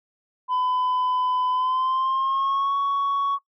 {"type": "tone with pitch glide", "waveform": "sine", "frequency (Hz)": [1006, 1116.2], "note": ["B5", "C#6"], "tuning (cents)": [32, 12], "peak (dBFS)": -18, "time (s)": [0.48, 3.39], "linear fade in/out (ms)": 50, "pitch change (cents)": 180, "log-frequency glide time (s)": [1.5, 2.77], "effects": ["noise-tail reverb RT60 0.1 s tail -21 dB re dry", "tanh soft clip ceiling -19 dBFS"]}